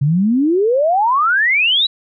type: exponential sweep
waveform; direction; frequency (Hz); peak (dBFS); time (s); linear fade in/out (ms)
sine; up; 134.2 to 3998; -11; 0.01-1.87; 10
effects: none